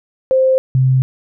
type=tone pair in turn; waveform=sine; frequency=523.3 / 130.52 Hz; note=C5 / C3; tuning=0 / -4 cents; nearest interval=2 octaves; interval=2404 cents; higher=first; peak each=-9 dBFS; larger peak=neither; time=0.31-0.58 / 0.75-1.02 s; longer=neither; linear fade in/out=0 ms; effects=none